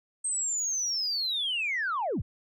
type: linear sweep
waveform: sine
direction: down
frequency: 8400 to 39.54 Hz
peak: -26 dBFS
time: 0.24-2.22 s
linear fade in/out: 10 ms
effects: tanh soft clip ceiling -23 dBFS